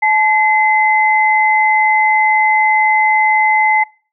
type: tone pair together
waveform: sine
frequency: 862 / 2051 Hz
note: A5 / C7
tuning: -36 / -35 cents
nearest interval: octave + minor third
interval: 1501 cents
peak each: -12 dBFS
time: 0.02-3.84 s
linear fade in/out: 10 ms
effects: noise-tail reverb RT60 0.4 s tail -25 dB re dry